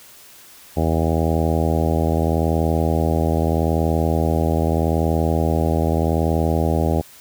harmonic tone, 80.8 Hz, E2, 34 cents flat, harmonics 1 / 2 / 3 / 4 / 5 / 6 / 7 / 8 / 9 / 10, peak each -20 / -23 / -25 / -26 / -27 / -28 / -28 / -29 / -30 / -30 dBFS, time 0.76-7.02 s, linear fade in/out 20 ms, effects white hiss -45 dBFS RMS until 7.2 s

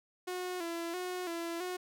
sawtooth tone with vibrato, 349.8 Hz, F4, 3 cents sharp, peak -32 dBFS, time 0.27-1.77 s, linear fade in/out 10 ms, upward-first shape square, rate 1.5 Hz, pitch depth 66 cents each way, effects none

